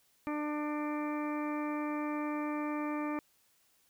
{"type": "harmonic tone with a mistuned harmonic", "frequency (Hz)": 298.5, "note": "D4", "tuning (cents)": 28, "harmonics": [1, 2, 3, 4, 5, 6, 7, 8], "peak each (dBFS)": [-34, -42, -43, -42, -55, -49, -53, -48], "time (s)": [0.27, 3.19], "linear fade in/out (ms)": 0, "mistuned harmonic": 8, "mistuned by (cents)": -26, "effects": ["white hiss -70 dBFS RMS until 3.89 s"]}